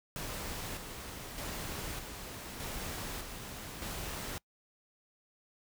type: noise with tremolo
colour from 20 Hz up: pink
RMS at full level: -40 dBFS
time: 0.16-4.38 s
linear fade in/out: 0 ms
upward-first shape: square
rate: 0.82 Hz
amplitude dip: 40%
effects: noise-tail reverb RT60 0.1 s tail -24 dB re dry